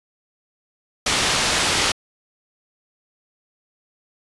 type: low-pass noise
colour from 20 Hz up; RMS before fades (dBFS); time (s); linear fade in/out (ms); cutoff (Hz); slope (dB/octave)
white; -20; 1.06-1.92; 5; 5300; 12
effects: resampled to 24000 Hz